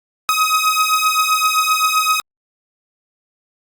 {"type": "beating tone pair", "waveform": "sawtooth", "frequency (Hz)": [1261, 1268.7], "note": ["D#6", "D#6"], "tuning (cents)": [23, 33], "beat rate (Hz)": 7.7, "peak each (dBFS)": -13, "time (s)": [0.29, 2.2], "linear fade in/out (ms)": 0, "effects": ["Opus 48 kbps"]}